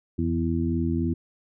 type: harmonic tone with a mistuned harmonic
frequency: 83.4 Hz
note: E2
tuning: 21 cents sharp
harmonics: 1 / 2 / 3 / 4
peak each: -27 / -29 / -27 / -29 dBFS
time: 0.18-1.14 s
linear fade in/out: 10 ms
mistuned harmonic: 1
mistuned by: +56 cents
effects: none